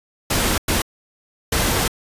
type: noise bursts at uneven times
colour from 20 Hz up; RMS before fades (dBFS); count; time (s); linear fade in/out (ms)
pink; -19; 3; 0.3-0.58 / 0.68-0.82 / 1.52-1.88; 5
effects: resampled to 32000 Hz